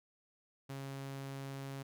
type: tone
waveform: sawtooth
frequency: 136.7 Hz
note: C#3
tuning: 24 cents flat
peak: -38 dBFS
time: 0.69-1.83 s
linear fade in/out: 10 ms
effects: none